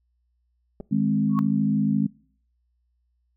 clicks, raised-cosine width 2 ms, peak -24 dBFS, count 2, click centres 0.802 / 0.807 s
sine chord, Ab major, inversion second, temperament equal, 155.56 / 207.7 / 261.6 Hz, Eb3 / Ab3 / C4, 0 / 0 / 0 cents, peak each -26 / -21 / -25 dBFS, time 0.91-2.07 s, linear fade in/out 10 ms
sine tone with exponential growth, 1108.7 Hz, C#6, in tune, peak -22 dBFS, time 1.29-1.39 s, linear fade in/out 0 ms, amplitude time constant 21 ms
effects noise-tail reverb RT60 0.5 s tail -22 dB re dry + added 60 Hz sine -67 dBFS peak until 3.36 s

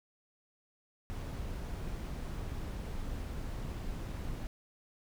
brown noise, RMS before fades -39 dBFS, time 1.1-4.47 s, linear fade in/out 0 ms, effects none

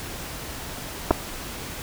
clicks, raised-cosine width 1 ms, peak -3 dBFS, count 2, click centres 1.108 / 1.111 s, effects pink hiss -35 dBFS RMS until 1.82 s

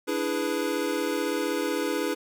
square chord, E dominant seventh, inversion third, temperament equal, 293.7 / 329.6 / 415.3 / 493.9 Hz, D4 / E4 / G#4 / B4, 0 / 0 / 0 / 0 cents, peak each -32 dBFS, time 0.07-2.15 s, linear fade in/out 20 ms, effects none

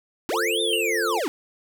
square linear two-way sweep, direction up then down, 250.6 to 3672 to 250.6 Hz, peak -24 dBFS, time 0.29-1.28 s, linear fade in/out 0 ms, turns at 0.61 s
sine chord, F major, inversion none, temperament equal with one note detuned, 349.2 / 445.1 / 523.3 Hz, F4 / A4 / C5, 0 / +20 / 0 cents, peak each -29 / -26 / -32 dBFS, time 0.32-1.2 s, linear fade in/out 20 ms
triangle tone with exponential decay, 2758 Hz, F7, 22 cents flat, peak -18 dBFS, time 0.73-0.85 s, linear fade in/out 2 ms, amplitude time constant 26 ms
effects none

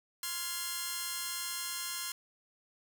5% pulse chord, F minor, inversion second, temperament just, 1047.7 / 1396.9 / 1676.3 Hz, C6 / F6 / Ab6, +2 / 0 / +16 cents, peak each -28 / -29 / -31 dBFS, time 0.23-2.12 s, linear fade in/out 2 ms, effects 9-bit

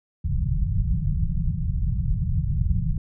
pink low-pass noise, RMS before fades -23 dBFS, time 0.24-2.98 s, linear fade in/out 2 ms, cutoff 180 Hz, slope 96 dB/octave, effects none

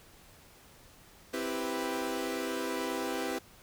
sawtooth chord, C major seventh, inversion none, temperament equal, 261.6 / 329.6 / 392 / 493.9 Hz, C4 / E4 / G4 / B4, 0 / 0 / 0 / 0 cents, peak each -34 dBFS, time 1.33-3.39 s, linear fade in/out 10 ms, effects pink hiss -57 dBFS RMS until 3.62 s

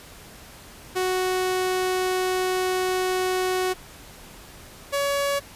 sawtooth tone pair in turn, 370 / 563.8 Hz, F#4 / C#5, 0 / +29 cents, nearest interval perfect fifth, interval 729 cents, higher second, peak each -18 dBFS, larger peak neither, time 0.95-3.74 / 4.92-5.4 s, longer first, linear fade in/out 20 ms, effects pink hiss -45 dBFS RMS until 5.55 s + resampled to 32000 Hz

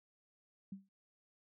sine tone with exponential decay, 194.4 Hz, G3, 14 cents flat, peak -40 dBFS, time 0.72-0.89 s, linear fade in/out 5 ms, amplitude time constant 35 ms, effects none

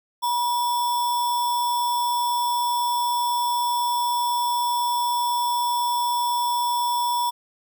sine tone with sample-and-hold, 966 Hz, B5, 39 cents flat, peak -20 dBFS, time 0.22-7.31 s, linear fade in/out 20 ms, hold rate 4410 Hz, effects none

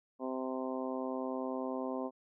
harmonic tone, 130 Hz, C3, 11 cents flat, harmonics 2 / 3 / 4 / 5 / 6 / 7 / 8, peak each -38 / -42 / -41 / -43 / -48 / -47 / -46 dBFS, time 0.19-2.11 s, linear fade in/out 50 ms, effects none

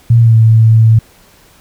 sine tone with pitch glide, 116.54 to 111.92 Hz, A#2 to A2, 0 to +30 cents, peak -3 dBFS, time 0.1-0.99 s, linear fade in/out 5 ms, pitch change -70 cents, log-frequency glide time 0.2-0.37 s, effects pink hiss -45 dBFS RMS until 1.6 s

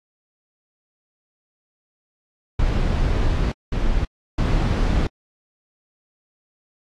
brown noise bursts at uneven times, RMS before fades -19 dBFS, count 3, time 2.59-3.52 / 3.72-4.05 / 4.38-5.07 s, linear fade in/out 5 ms, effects low-pass 5000 Hz 12 dB/octave + AAC 64 kbps

